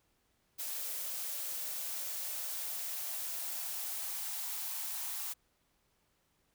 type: noise with high-pass filter sweep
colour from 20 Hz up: blue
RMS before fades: -39 dBFS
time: 0.58-5.34 s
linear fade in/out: 20 ms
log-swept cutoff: 490 to 850 Hz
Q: 2.7
effects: pink hiss -75 dBFS RMS until 6.54 s